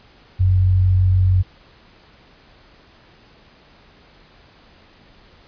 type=tone pair together; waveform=sine; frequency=46.59 / 92.8 Hz; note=F#1 / F#2; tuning=+13 / +6 cents; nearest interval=octave; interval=1193 cents; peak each=-23 / -12 dBFS; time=0.39-1.43 s; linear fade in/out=20 ms; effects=pink hiss -50 dBFS RMS until 5.47 s + resampled to 11025 Hz